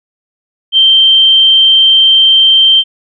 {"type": "tone", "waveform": "sine", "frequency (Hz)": 3136, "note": "G7", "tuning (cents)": 0, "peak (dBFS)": -3, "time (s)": [0.72, 2.84], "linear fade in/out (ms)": 50, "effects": []}